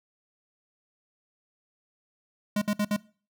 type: tone bursts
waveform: square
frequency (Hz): 207.7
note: G#3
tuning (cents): 0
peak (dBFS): -24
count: 4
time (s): 2.56-2.965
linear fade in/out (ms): 5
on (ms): 57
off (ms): 59
effects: noise-tail reverb RT60 0.4 s tail -21 dB re dry